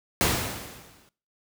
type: noise with exponential decay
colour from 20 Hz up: pink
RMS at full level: -20 dBFS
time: 0.21-1.09 s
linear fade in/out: 0 ms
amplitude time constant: 190 ms
effects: noise-tail reverb RT60 0.4 s tail -21 dB re dry + high-pass 60 Hz 12 dB/octave